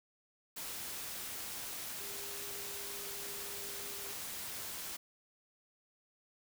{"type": "tone in noise", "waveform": "sine", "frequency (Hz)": 402.5, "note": "G4", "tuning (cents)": 46, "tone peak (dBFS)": -52, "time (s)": [2, 4.13], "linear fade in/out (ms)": 10, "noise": "white", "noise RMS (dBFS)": -43, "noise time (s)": [0.56, 4.97], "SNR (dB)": -12, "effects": []}